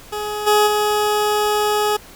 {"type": "tone with level steps", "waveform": "20% pulse", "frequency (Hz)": 420, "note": "G#4", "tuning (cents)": 19, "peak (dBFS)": [-18, -7, -11], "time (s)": [0.12, 1.97], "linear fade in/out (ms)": 10, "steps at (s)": [0.46, 0.66], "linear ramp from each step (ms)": 20, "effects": ["pink hiss -42 dBFS RMS until 2.15 s"]}